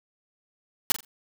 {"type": "noise with echo", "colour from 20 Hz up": "white", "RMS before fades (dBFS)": -20, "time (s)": [0.9, 0.92], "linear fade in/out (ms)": 0, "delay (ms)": 43, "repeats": 3, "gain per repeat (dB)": -12, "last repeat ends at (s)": 1.049, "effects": []}